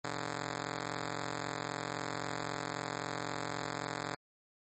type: ring-modulated tone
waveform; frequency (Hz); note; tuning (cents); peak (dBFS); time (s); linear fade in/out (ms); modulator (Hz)
5% pulse; 144.7; D3; -25; -22; 0.04-4.15; 2; 21.9
effects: MP3 32 kbps